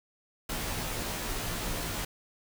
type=noise with comb filter; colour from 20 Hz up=pink; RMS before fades=-34 dBFS; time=0.49-2.05 s; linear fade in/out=5 ms; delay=15 ms; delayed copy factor=-0.95; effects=none